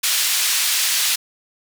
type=band-pass noise; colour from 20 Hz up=pink; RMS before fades=-19 dBFS; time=0.03-1.16 s; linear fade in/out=10 ms; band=2700 to 16000 Hz; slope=12 dB/octave; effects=none